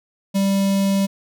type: tone with notch filter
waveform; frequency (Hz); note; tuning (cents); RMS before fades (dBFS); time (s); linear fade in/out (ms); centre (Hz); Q
square; 196; G3; 0; -18; 0.34-1.07; 20; 1500; 0.9
effects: none